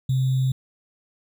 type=tone with sample-and-hold; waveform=sine; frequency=130.81 Hz; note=C3; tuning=in tune; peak=-18 dBFS; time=0.09-0.52 s; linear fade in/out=5 ms; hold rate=3675 Hz; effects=none